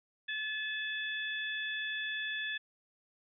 harmonic tone, 863 Hz, A5, 34 cents flat, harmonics 2 / 3 / 4, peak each -36 / -43 / -40 dBFS, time 0.28-2.58 s, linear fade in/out 10 ms, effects none

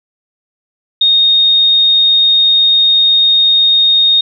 sine tone, 3706 Hz, A#7, 11 cents flat, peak -6 dBFS, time 1.01-4.21 s, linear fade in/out 5 ms, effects none

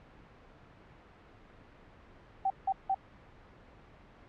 sine tone bursts, 773 Hz, G5, 24 cents flat, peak -26 dBFS, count 3, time 2.45-2.946 s, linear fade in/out 5 ms, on 52 ms, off 170 ms, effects pink hiss -56 dBFS RMS until 4.28 s + low-pass 2000 Hz 12 dB/octave

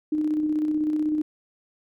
sine tone with tremolo, 305.5 Hz, D#4, 32 cents flat, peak -20 dBFS, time 0.12-1.22 s, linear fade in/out 5 ms, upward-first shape square, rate 16 Hz, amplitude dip 30%, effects none

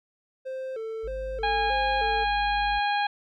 triangle tone with vibrato, 482.8 Hz, B4, 39 cents flat, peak -29 dBFS, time 0.45-2.25 s, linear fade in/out 20 ms, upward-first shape square, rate 1.6 Hz, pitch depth 140 cents each way
triangle tone, 51.4 Hz, G#1, 17 cents flat, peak -33 dBFS, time 1.03-2.8 s, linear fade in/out 20 ms
harmonic tone, 820 Hz, G#5, 22 cents flat, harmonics 1 / 2 / 3 / 4 / 5, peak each -24 / -30 / -34 / -36 / -38 dBFS, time 1.43-3.07 s, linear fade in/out 5 ms
effects none

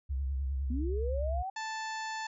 sine tone with vibrato, 67.5 Hz, C#2, 45 cents flat, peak -30 dBFS, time 0.09-1.43 s, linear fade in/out 20 ms, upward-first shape sine, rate 9.8 Hz, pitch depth 83 cents each way
sine linear sweep, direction up, 230 to 785 Hz, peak -34 dBFS, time 0.7-1.5 s, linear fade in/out 5 ms
harmonic tone, 880 Hz, A5, in tune, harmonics 1 / 2 / 3 / 4 / 5 / 6 / 7 / 8, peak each -37 / -40 / -48 / -51 / -48 / -53 / -54 / -51 dBFS, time 1.56-2.27 s, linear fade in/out 5 ms
effects none

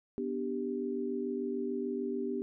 sine chord, G major, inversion first, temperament equal, 246.9 / 293.7 / 392 Hz, B3 / D4 / G4, 0 / 0 / 0 cents, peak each -36 / -39 / -35 dBFS, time 0.18-2.42 s, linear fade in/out 0 ms, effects none

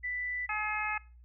sine tone, 1983 Hz, B6, 7 cents sharp, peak -32 dBFS, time 0.03-0.47 s, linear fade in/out 20 ms
harmonic tone, 425.1 Hz, G#4, 40 cents sharp, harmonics 2 / 3 / 4 / 5 / 6, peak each -37 / -37 / -37 / -37 / -37 dBFS, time 0.49-0.98 s, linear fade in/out 5 ms
effects noise-tail reverb RT60 0.4 s tail -23 dB re dry + added 60 Hz sine -52 dBFS peak until 1.24 s

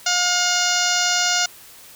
harmonic tone, 714 Hz, F5, 38 cents sharp, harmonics 1 / 2 / 3 / 4 / 5 / 6 / 7 / 8 / 9 / 10, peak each -26 / -23 / -29 / -26 / -29 / -27 / -26 / -25 / -27 / -28 dBFS, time 0.06-1.46 s, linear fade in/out 5 ms, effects white hiss -44 dBFS RMS until 1.95 s

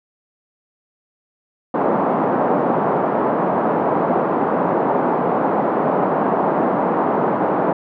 white band-pass noise, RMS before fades -18 dBFS, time 1.74-7.73 s, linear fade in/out 5 ms, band 170 to 960 Hz, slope 24 dB/octave, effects none

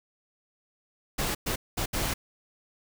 pink noise bursts at uneven times, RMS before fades -29 dBFS, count 4, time 1.18-1.35 / 1.46-1.56 / 1.77-1.86 / 1.93-2.14 s, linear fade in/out 10 ms, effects none

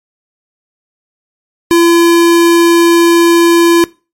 square tone, 339.4 Hz, F4, 49 cents flat, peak -5 dBFS, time 1.71-3.84 s, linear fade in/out 0 ms, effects noise-tail reverb RT60 0.3 s tail -22 dB re dry + MP3 64 kbps

